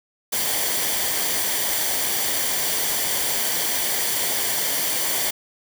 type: noise with comb filter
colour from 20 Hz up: white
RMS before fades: -23 dBFS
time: 0.32-5.31 s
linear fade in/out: 10 ms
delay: 0.76 ms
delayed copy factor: -0.5
effects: none